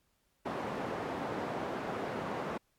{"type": "band-pass noise", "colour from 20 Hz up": "white", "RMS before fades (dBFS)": -37, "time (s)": [0.45, 2.58], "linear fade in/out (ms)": 10, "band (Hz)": [130, 840], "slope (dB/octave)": 12, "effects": ["pink hiss -75 dBFS RMS until 2.78 s", "MP3 96 kbps"]}